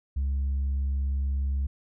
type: tone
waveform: sine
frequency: 68.4 Hz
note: C#2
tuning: 23 cents flat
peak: -22 dBFS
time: 0.16-1.67 s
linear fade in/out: 10 ms
effects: tanh soft clip ceiling -23 dBFS